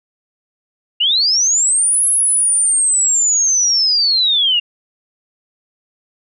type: linear two-way sweep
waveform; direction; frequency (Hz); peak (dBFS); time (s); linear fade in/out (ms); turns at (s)
sine; up then down; 2775 to 10820 to 2775; -11; 1-4.6; 10; 2.07
effects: none